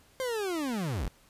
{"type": "linear sweep", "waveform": "40% pulse", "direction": "down", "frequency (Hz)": [532, 35.07], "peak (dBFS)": -29, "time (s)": [0.2, 1.08], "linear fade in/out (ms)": 0, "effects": ["pink hiss -61 dBFS RMS until 1.29 s", "resampled to 32000 Hz"]}